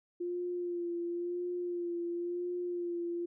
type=tone with vibrato; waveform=sine; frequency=349.2 Hz; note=F4; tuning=in tune; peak=-33 dBFS; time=0.2-3.26 s; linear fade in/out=10 ms; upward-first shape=sine; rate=0.96 Hz; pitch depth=28 cents each way; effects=none